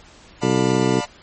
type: chord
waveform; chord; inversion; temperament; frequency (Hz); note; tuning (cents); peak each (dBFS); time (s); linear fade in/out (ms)
sawtooth; B half-diminished seventh; first; just; 592.7 / 711.2 / 889 / 987.8; D5 / F5 / A5 / B5; +16 / +31 / +18 / 0; -26; 0.41-1.06; 20
type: harmonic tone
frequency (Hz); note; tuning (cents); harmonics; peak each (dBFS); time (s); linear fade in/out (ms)
63.5; B1; +49; 2 / 3 / 4 / 5 / 6 / 7; -23 / -23 / -23 / -23 / -23 / -23; 0.42-1.01; 20
effects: pink hiss -47 dBFS RMS until 1.22 s + MP3 32 kbps